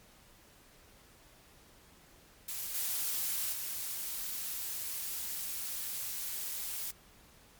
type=noise with level steps; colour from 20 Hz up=blue; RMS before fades=-39 / -34 / -38 dBFS; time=2.48-6.91 s; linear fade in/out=5 ms; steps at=2.74 / 3.52 s; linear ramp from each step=10 ms; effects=pink hiss -60 dBFS RMS until 7.59 s + MP3 96 kbps